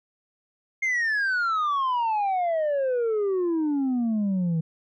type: exponential sweep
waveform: sine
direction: down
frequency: 2136 to 158.2 Hz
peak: -19 dBFS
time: 0.82-4.61 s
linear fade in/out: 10 ms
effects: tanh soft clip ceiling -21 dBFS